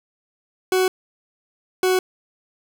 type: tone pair in turn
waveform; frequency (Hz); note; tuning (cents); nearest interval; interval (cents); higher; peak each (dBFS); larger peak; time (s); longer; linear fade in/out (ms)
40% pulse; 372.5 / 371; F#4 / F#4; +12 / +5; unison; 7; first; -15; neither; 0.72-0.88 / 1.83-1.99; neither; 2
effects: none